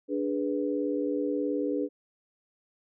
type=chord; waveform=sine; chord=G# diminished; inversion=second; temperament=equal with one note detuned; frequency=292.3 / 415.3 / 493.9 Hz; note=D4 / G#4 / B4; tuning=-8 / 0 / 0 cents; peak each=-29 / -32 / -32 dBFS; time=0.08-1.89 s; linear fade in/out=50 ms; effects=none